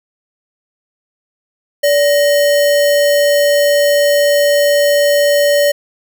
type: tone with sample-and-hold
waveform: sine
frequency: 577 Hz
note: D5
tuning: 31 cents flat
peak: -8 dBFS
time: 1.83-5.72 s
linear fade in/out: 10 ms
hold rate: 2450 Hz
effects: none